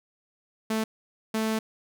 sawtooth tone bursts at uneven times, 220 Hz, A3, in tune, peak -21 dBFS, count 2, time 0.7-0.84 / 1.34-1.59 s, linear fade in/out 5 ms, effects none

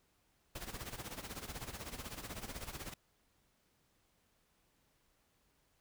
pink noise with tremolo, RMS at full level -43 dBFS, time 0.55-2.94 s, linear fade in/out 5 ms, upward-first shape sine, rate 16 Hz, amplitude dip 75%, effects pink hiss -75 dBFS RMS until 5.8 s

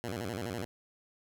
10% pulse tone with vibrato, 105.2 Hz, G#2, 23 cents sharp, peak -27 dBFS, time 0.04-0.65 s, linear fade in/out 0 ms, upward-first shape square, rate 12 Hz, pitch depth 210 cents each way, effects none

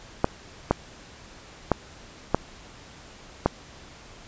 clicks, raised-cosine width 1 ms, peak -4 dBFS, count 5, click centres 0.244 / 0.71 / 1.717 / 2.346 / 3.46 s, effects pink hiss -47 dBFS RMS until 4.27 s + resampled to 16000 Hz

